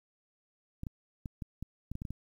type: clicks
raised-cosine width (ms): 5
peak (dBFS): -26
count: 10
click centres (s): 0.834 / 0.868 / 1.258 / 1.422 / 1.626 / 1.916 / 1.954 / 2.019 / 2.052 / 2.106
effects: 10-bit